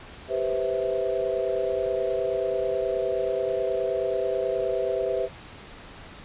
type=chord; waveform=sine; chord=C major seventh; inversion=second; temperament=equal with one note detuned; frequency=392 / 493.9 / 523.3 / 653.9 Hz; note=G4 / B4 / C5 / E5; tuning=0 / 0 / 0 / -14 cents; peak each=-29 dBFS; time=0.28-5.29 s; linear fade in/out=50 ms; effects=pink hiss -44 dBFS RMS until 6.24 s + resampled to 8000 Hz